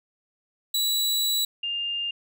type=tone pair in turn; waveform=sawtooth / sine; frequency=3928 / 2807 Hz; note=B7 / F7; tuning=-10 / +8 cents; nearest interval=tritone; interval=582 cents; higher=first; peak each=-19 / -26 dBFS; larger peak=first; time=0.74-1.45 / 1.63-2.11 s; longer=first; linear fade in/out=5 ms; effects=none